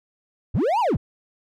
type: linear two-way sweep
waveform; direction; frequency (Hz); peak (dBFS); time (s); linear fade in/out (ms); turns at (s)
triangle; up then down; 52 to 1004 to 52; -16; 0.54-0.97; 10; 0.8
effects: none